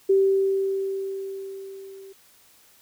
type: tone with level ramp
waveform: sine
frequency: 388.4 Hz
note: G4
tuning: 16 cents flat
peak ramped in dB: -14 to -41 dBFS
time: 0.09-2.13 s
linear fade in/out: 10 ms
effects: white hiss -56 dBFS RMS until 2.81 s